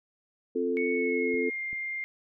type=chord; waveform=sine; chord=F major; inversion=second; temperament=equal; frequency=261.6 / 349.2 / 440 Hz; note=C4 / F4 / A4; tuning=0 / 0 / 0 cents; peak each=-31 / -32 / -28 dBFS; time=0.55-1.5 s; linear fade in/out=10 ms
type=tone with pitch glide; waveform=sine; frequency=2217 to 2110 Hz; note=C#7 to C7; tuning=0 to +14 cents; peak=-31 dBFS; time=0.77-2.04 s; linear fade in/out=0 ms; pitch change=-86 cents; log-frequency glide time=0.92-1.61 s
type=clicks; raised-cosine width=3 ms; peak=-36 dBFS; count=2; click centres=1.342 / 1.73 s
effects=none